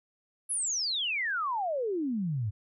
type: exponential sweep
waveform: sine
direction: down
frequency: 11175 to 97.3 Hz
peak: -28 dBFS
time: 0.49-2.51 s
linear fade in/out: 20 ms
effects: none